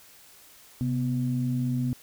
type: tone pair together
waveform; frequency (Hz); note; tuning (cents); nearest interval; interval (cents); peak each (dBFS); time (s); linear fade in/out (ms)
sine; 130.79 / 246.9; C3 / B3; 0 / 0; major seventh; 1100; -26 / -27; 0.81-1.93; 0
effects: tanh soft clip ceiling -16 dBFS + white hiss -53 dBFS RMS until 2.02 s